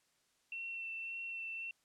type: tone with vibrato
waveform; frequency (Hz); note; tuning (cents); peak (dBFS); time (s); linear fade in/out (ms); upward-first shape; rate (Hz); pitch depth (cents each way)
sine; 2700; E7; +41; -40; 0.52-1.71; 2; sine; 1.8; 14
effects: white hiss -75 dBFS RMS until 1.84 s + low-pass 9000 Hz 12 dB/octave